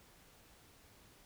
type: silence
effects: pink hiss -63 dBFS RMS until 1.25 s